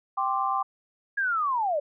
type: chord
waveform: sine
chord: G suspended fourth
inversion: none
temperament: equal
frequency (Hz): 784 / 1046.5 / 1174.7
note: G5 / C6 / D6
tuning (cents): 0 / 0 / 0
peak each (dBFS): -28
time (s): 0.17-0.63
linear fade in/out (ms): 10
type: linear sweep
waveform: sine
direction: down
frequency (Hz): 1661.2 to 554.4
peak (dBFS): -23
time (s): 1.17-1.8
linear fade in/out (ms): 10
effects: none